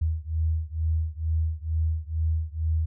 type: beating tone pair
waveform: sine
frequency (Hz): 79 / 81.2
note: D#2 / E2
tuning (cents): +27 / -26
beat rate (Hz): 2.2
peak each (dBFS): -26 / -27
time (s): 0.01-2.86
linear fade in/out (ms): 10
effects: none